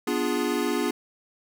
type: chord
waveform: square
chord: B diminished seventh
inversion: none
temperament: equal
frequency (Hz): 246.9 / 293.7 / 349.2 / 415.3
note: B3 / D4 / F4 / Ab4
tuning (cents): 0 / 0 / 0 / 0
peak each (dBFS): -30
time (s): 0.07-0.91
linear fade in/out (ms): 5
effects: none